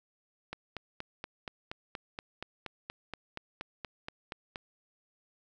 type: click train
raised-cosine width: 0.3 ms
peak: -22 dBFS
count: 18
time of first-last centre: 0.53-4.558 s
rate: 4.22 Hz
effects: none